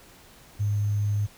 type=tone with sample-and-hold; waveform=sine; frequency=103.3 Hz; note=G#2; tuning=9 cents flat; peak=-22 dBFS; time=0.59-1.27 s; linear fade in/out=20 ms; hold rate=6300 Hz; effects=pink hiss -52 dBFS RMS until 1.37 s